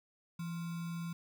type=tone with sample-and-hold; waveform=sine; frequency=168.8 Hz; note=E3; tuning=41 cents sharp; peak=-37 dBFS; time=0.39-1.13 s; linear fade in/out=5 ms; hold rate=1225 Hz; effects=none